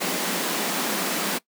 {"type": "high-pass noise", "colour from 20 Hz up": "pink", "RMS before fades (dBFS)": -26, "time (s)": [0, 1.39], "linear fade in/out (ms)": 20, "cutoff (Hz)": 170, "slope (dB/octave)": 96, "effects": ["noise-tail reverb RT60 0.1 s tail -21 dB re dry"]}